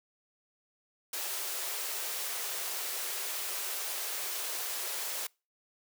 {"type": "high-pass noise", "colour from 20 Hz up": "white", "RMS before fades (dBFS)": -36, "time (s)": [1.13, 5.27], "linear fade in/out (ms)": 5, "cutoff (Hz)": 350, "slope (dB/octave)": 96, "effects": ["noise-tail reverb RT60 0.3 s tail -26 dB re dry"]}